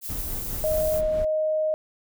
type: noise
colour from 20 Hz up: violet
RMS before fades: -33 dBFS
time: 0.01-1.02 s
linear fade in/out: 50 ms
type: noise with tremolo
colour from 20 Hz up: brown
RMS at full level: -31 dBFS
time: 0.09-1.25 s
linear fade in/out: 5 ms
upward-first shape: sine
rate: 4.8 Hz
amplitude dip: 40%
type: tone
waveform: sine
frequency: 622.3 Hz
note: D#5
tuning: in tune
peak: -21 dBFS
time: 0.64-1.74 s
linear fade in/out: 0 ms
effects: none